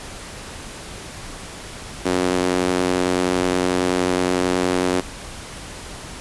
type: tone with high-pass filter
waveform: sawtooth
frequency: 90.8 Hz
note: F#2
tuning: 32 cents flat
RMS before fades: -20 dBFS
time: 2.05-5.01 s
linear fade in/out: 10 ms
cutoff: 310 Hz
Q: 1.7
effects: pink hiss -35 dBFS RMS until 6.2 s + resampled to 24000 Hz